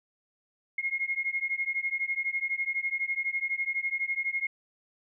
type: beating tone pair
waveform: sine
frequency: 2146 / 2158 Hz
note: C7 / C#7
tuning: +43 / -47 cents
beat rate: 12 Hz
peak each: -31 dBFS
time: 0.78-4.47 s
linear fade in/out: 5 ms
effects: none